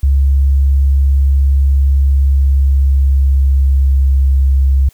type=tone with pitch glide; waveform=sine; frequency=68.6 to 67.38 Hz; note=C#2 to C#2; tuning=-17 to -49 cents; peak=-7 dBFS; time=0.03-4.89 s; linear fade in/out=5 ms; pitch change=-32 cents; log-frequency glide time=2.03-4.32 s; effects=white hiss -50 dBFS RMS until 4.93 s